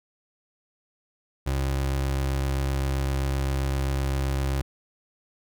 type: tone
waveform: 30% pulse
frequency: 67.7 Hz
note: C#2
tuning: 40 cents flat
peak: -21 dBFS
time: 1.46-4.62 s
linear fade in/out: 10 ms
effects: none